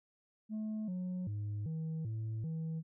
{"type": "tone with pitch steps", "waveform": "sine", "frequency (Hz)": [216, 182.1, 103.9, 160, 110.6, 161.2], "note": ["A3", "F#3", "G#2", "D#3", "A2", "E3"], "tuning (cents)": [-32, -27, 1, 49, 9, -38], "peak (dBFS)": -33, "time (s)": [0.49, 2.83], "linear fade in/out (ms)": 50, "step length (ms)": 390, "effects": ["tanh soft clip ceiling -35 dBFS"]}